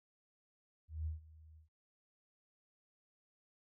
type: tone with ADSR envelope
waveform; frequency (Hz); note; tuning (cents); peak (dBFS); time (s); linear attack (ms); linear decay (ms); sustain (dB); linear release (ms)
sine; 78.7; D#2; +20; -35; 0.88-1.69; 180; 140; -21; 120
effects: none